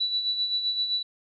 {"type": "tone with tremolo", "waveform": "sine", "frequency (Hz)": 3949, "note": "B7", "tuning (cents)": -1, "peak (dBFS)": -22, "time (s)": [0, 1.03], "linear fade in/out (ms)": 10, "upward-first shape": "sine", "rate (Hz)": 7.7, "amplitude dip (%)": 55, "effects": []}